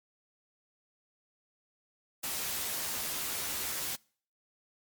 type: noise with comb filter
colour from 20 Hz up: white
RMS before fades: -35 dBFS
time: 2.23-3.96 s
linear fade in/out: 10 ms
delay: 13 ms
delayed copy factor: +0.55
effects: noise-tail reverb RT60 0.5 s tail -26 dB re dry + MP3 96 kbps